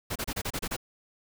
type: noise bursts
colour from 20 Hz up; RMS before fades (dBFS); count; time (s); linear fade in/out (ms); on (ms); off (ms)
pink; -32; 8; 0.1-0.766; 10; 57; 30
effects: none